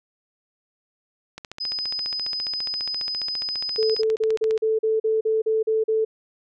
click train, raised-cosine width 0.2 ms, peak -18 dBFS, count 48, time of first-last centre 1.38-4.577 s, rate 14.7 Hz
sine tone, 5020 Hz, D#8, 15 cents sharp, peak -25 dBFS, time 1.6-4.02 s, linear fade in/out 10 ms
sine tone bursts, 440 Hz, A4, in tune, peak -18 dBFS, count 11, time 3.78-6.05 s, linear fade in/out 10 ms, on 170 ms, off 40 ms
effects none

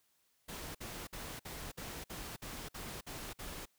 pink noise bursts, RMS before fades -45 dBFS, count 10, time 0.48-3.657 s, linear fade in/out 10 ms, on 270 ms, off 53 ms, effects white hiss -75 dBFS RMS until 3.78 s

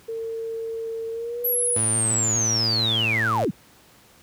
sine tone with pitch glide, 452.9 to 488.2 Hz, A#4 to B4, -50 to -20 cents, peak -27 dBFS, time 0.08-1.78 s, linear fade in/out 10 ms, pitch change +130 cents, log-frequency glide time 1.11-1.47 s
sine linear sweep, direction down, 11850 to 117 Hz, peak -20 dBFS, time 1.44-3.51 s, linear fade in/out 10 ms
sawtooth tone, 111.8 Hz, A2, 28 cents sharp, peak -22 dBFS, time 1.76-3.45 s, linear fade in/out 5 ms
effects pink hiss -53 dBFS RMS until 4.22 s + high-pass 60 Hz 12 dB/octave

